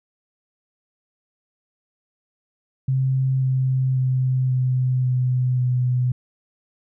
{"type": "tone with pitch steps", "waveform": "sine", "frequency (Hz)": [132, 130.63, 129.28, 127.95, 126.62, 125.31], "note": ["C3", "C3", "C3", "C3", "B2", "B2"], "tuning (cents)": [16, -2, -20, -38, 44, 26], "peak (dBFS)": -17, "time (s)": [2.88, 6.12], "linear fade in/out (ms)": 5, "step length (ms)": 540, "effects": []}